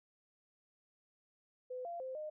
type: tone with pitch steps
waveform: sine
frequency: 505 / 688 / 520 / 612 Hz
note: B4 / F5 / C5 / D#5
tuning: +39 / -26 / -11 / -29 cents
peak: -40 dBFS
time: 1.7-2.3 s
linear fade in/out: 10 ms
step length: 150 ms
effects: none